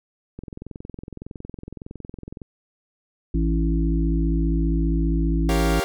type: click train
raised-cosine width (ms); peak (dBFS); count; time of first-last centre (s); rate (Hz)
3; -22; 45; 0.39-2.418; 21.7
type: harmonic tone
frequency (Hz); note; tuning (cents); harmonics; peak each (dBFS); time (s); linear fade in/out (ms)
55; A1; 0; 1 / 3 / 5 / 6; -20 / -25 / -27 / -28; 3.34-5.8; 5
type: chord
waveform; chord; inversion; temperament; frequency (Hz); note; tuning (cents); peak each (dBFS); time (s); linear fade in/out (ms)
sawtooth; G half-diminished seventh; none; equal; 392 / 466.2 / 554.4 / 698.5; G4 / Bb4 / Db5 / F5; 0 / 0 / 0 / 0; -23 / -27 / -27 / -26; 5.49-5.84; 0
effects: none